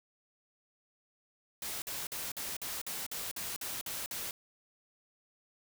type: noise bursts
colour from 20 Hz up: white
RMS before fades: -39 dBFS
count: 11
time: 1.62-4.31 s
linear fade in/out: 2 ms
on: 200 ms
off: 49 ms
effects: none